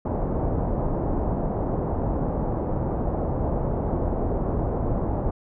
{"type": "low-pass noise", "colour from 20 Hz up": "pink", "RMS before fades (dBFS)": -25, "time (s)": [0.05, 5.31], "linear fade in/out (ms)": 5, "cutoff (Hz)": 830, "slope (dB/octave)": 24, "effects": []}